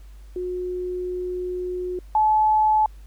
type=tone pair in turn; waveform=sine; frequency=362 / 861 Hz; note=F#4 / A5; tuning=-38 / -38 cents; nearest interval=octave + minor third; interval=1500 cents; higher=second; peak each=-25 / -15 dBFS; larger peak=second; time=0.36-1.99 / 2.15-2.86 s; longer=first; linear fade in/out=2 ms; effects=added 50 Hz sine -40 dBFS peak until 3.06 s + pink hiss -59 dBFS RMS until 3.06 s